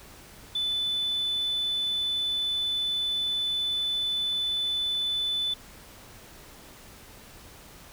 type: tone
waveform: sine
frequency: 3500 Hz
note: A7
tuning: 10 cents flat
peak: -24 dBFS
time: 0.55-5.54 s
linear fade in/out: 5 ms
effects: tanh soft clip ceiling -22 dBFS + pink hiss -49 dBFS RMS until 7.92 s